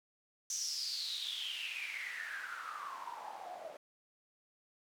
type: noise with band-pass filter sweep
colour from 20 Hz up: white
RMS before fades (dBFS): -42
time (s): 0.5-3.77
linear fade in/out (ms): 2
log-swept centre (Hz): 6200 to 590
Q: 9.5
effects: none